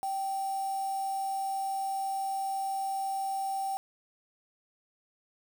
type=tone with quantisation; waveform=sine; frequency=778 Hz; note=G5; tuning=13 cents flat; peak=-30 dBFS; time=0.03-3.77 s; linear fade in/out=0 ms; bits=7; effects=none